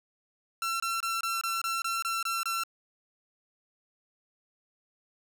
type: tone bursts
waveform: sawtooth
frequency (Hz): 1351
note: E6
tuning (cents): +42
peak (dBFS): -25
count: 10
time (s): 0.62-2.636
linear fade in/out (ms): 2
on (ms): 180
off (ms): 24
effects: none